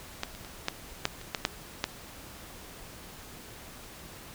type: clicks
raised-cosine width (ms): 0.2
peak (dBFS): -13 / -27 / -27 / -10 / -8 / -28 / -11 / -7 / -9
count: 9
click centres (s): 0.234 / 0.35 / 0.448 / 0.684 / 1.054 / 1.214 / 1.348 / 1.451 / 1.841
effects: pink hiss -47 dBFS RMS until 4.34 s